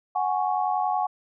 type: chord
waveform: sine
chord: F# suspended second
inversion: none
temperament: equal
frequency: 740 / 830.6 / 1108.7 Hz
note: F#5 / G#5 / C#6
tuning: 0 / 0 / 0 cents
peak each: -25 / -26 / -30 dBFS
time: 0.15-1.07 s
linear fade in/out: 10 ms
effects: none